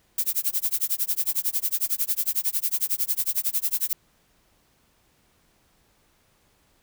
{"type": "noise with tremolo", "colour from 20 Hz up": "violet", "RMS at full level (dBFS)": -22, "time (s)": [0.18, 3.93], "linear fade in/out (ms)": 2, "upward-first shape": "sine", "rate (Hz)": 11, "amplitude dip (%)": 100, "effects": ["pink hiss -64 dBFS RMS until 6.82 s"]}